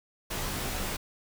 pink noise with comb filter, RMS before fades -33 dBFS, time 0.3-0.97 s, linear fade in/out 10 ms, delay 18 ms, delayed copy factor -0.75, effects none

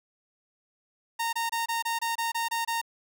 sawtooth tone bursts, 922 Hz, A#5, 19 cents flat, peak -23 dBFS, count 10, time 1.19-2.815 s, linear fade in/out 10 ms, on 140 ms, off 25 ms, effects none

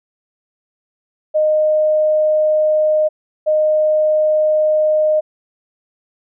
sine tone pair in turn, 616 / 616 Hz, D#5 / D#5, -17 / -17 cents, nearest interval unison, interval 0 cents, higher neither, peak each -11 dBFS, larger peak neither, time 1.34-3.09 / 3.46-5.21 s, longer neither, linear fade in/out 20 ms, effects none

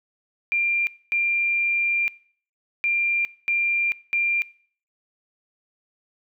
sine tone bursts at uneven times, 2384 Hz, D7, 25 cents sharp, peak -19 dBFS, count 5, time 0.52-0.87 / 1.12-2.08 / 2.84-3.25 / 3.48-3.92 / 4.13-4.42 s, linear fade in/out 0 ms, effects noise-tail reverb RT60 0.5 s tail -22 dB re dry

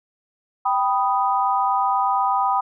sine chord, G augmented, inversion none, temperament equal, 784 / 987.8 / 1244.5 Hz, G5 / B5 / D#6, 0 / 0 / 0 cents, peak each -21 / -21 / -23 dBFS, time 0.65-2.61 s, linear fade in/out 10 ms, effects none

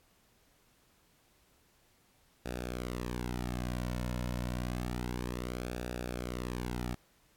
sawtooth tone with flanger, 61.1 Hz, B1, 18 cents flat, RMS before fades -37 dBFS, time 2.45-6.95 s, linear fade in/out 10 ms, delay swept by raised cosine 0.95 to 2.55 ms, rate 0.29 Hz, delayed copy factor -0.7, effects pink hiss -68 dBFS RMS until 7.36 s + AAC 64 kbps

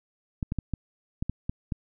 clicks, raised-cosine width 5 ms, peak -16 dBFS, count 8, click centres 0.428 / 0.521 / 0.587 / 0.737 / 1.225 / 1.296 / 1.495 / 1.722 s, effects none

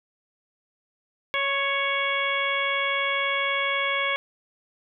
harmonic tone with a mistuned harmonic, 556 Hz, C#5, 5 cents sharp, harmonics 1 / 2 / 3 / 4 / 5 / 6, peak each -31 / -29 / -31 / -26 / -35 / -32 dBFS, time 1.34-4.16 s, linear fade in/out 0 ms, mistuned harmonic 2, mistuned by -18 cents, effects none

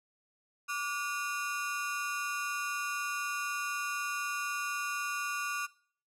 30% pulse ring-modulated tone, 1300 Hz, E6, 24 cents flat, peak -27 dBFS, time 0.68-5.67 s, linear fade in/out 20 ms, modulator 138 Hz, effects noise-tail reverb RT60 0.5 s tail -21 dB re dry + low-pass 12000 Hz 12 dB/octave

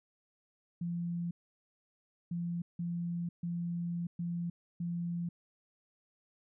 sine tone bursts at uneven times, 172 Hz, F3, 26 cents flat, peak -33 dBFS, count 6, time 0.81-1.31 / 2.31-2.62 / 2.79-3.29 / 3.43-4.07 / 4.19-4.5 / 4.8-5.29 s, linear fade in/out 5 ms, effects none

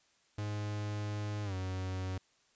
45% pulse tone with pitch glide, 104.4 to 93.55 Hz, G#2 to F#2, +10 to +20 cents, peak -35 dBFS, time 0.38-2.18 s, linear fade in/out 5 ms, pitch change -190 cents, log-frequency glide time 1.44-1.54 s, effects white hiss -70 dBFS RMS until 2.55 s + resampled to 16000 Hz

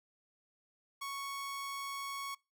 sawtooth tone, 1108.7 Hz, C#6, in tune, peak -35 dBFS, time 1.01-2.35 s, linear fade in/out 10 ms, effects noise-tail reverb RT60 0.3 s tail -26 dB re dry

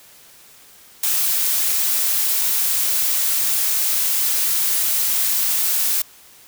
blue noise, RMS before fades -19 dBFS, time 1.03-6.02 s, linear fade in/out 5 ms, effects white hiss -47 dBFS RMS until 6.47 s

